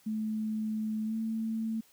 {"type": "tone with pitch glide", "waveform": "sine", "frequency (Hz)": [217, 222.8], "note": ["A3", "A3"], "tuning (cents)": [-24, 22], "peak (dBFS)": -30, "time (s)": [0.06, 1.81], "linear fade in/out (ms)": 10, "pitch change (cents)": 46, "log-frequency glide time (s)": [1.05, 1.15], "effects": ["white hiss -63 dBFS RMS until 1.92 s"]}